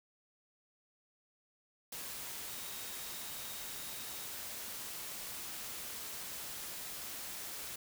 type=tone in noise; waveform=sine; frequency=3757 Hz; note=A#7; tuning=13 cents sharp; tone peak=-55 dBFS; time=2.48-4.26 s; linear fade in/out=5 ms; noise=white; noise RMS=-44 dBFS; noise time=1.92-7.76 s; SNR=-14 dB; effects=none